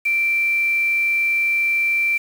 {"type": "tone with quantisation", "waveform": "sine", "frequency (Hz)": 2349, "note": "D7", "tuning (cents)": 0, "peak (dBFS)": -16, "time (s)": [0.05, 2.18], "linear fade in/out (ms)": 10, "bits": 6, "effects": []}